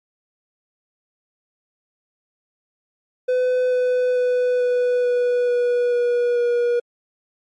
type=tone with pitch steps; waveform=triangle; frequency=504 / 500.5 / 497.1 / 493.6 / 490.2 / 486.8 / 483.5 / 480.1 Hz; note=B4 / B4 / B4 / B4 / B4 / B4 / B4 / B4; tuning=+35 / +23 / +11 / -1 / -13 / -25 / -37 / -49 cents; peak=-14 dBFS; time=3.28-6.8 s; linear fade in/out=10 ms; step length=440 ms; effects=MP3 48 kbps